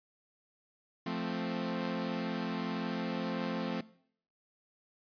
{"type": "chord", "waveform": "sawtooth", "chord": "F major", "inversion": "none", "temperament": "equal", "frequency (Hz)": [174.61, 220, 261.6], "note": ["F3", "A3", "C4"], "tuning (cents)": [0, 0, 0], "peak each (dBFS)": -34, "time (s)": [1.06, 3.81], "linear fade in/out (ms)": 5, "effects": ["noise-tail reverb RT60 0.6 s tail -19 dB re dry", "resampled to 11025 Hz"]}